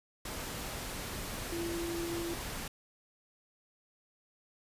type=tone in noise; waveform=sine; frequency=339.4 Hz; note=F4; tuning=49 cents flat; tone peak=-35 dBFS; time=1.52-2.34 s; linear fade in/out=5 ms; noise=pink; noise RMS=-40 dBFS; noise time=0.25-2.68 s; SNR=+2 dB; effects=resampled to 32000 Hz